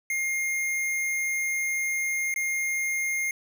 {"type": "tone with dropouts", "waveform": "square", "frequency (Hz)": 2126, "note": "C7", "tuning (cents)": 27, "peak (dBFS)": -26, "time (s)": [0.1, 3.31], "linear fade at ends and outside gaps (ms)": 2, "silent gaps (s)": [2.341, 2.36], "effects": []}